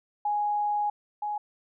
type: tone pair in turn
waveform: sine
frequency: 830.6 / 835.1 Hz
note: G#5 / G#5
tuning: 0 / +9 cents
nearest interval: unison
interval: 9 cents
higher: second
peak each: -24 / -28 dBFS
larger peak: first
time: 0.25-0.9 / 1.22-1.38 s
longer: first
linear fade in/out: 5 ms
effects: none